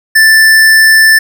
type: tone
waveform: square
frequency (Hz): 1764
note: A6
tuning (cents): +4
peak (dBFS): -3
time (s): 0.15-1.19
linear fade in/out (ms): 10
effects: none